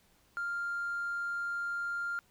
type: tone with hard clipping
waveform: sine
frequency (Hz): 1396.9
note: F6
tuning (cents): 0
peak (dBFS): -33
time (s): 0.37-2.19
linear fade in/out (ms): 0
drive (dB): 1
effects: pink hiss -67 dBFS RMS until 2.3 s